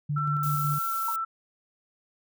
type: tone with tremolo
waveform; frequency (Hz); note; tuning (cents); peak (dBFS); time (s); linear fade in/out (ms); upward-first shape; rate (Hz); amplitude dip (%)
sine; 146.83; D3; 0; -25; 0.09-0.79; 10; square; 5.4; 30
type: tone with vibrato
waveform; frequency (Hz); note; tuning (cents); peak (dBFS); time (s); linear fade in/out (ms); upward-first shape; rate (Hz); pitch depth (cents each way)
sine; 1336; E6; +23; -27; 0.16-1.25; 10; triangle; 1.8; 12
type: noise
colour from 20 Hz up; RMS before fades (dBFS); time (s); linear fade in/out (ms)
violet; -36; 0.43-1.16; 2
type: tone with exponential decay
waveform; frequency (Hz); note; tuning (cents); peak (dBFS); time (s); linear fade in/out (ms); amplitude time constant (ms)
sine; 934; A#5; +3; -27; 1.08-1.16; 5; 16
effects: none